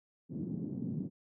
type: band-pass noise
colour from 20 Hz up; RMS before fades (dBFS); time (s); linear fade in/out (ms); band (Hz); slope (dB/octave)
white; -38; 0.29-1.1; 50; 140 to 240; 24
effects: none

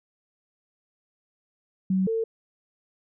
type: tone pair in turn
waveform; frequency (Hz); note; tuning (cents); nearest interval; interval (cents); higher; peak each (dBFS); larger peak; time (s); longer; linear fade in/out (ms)
sine; 188.6 / 449.7; F#3 / A4; +33 / +38; octave + minor third; 1505; second; -20 / -23; first; 1.9-2.07 / 2.07-2.24; neither; 5
effects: none

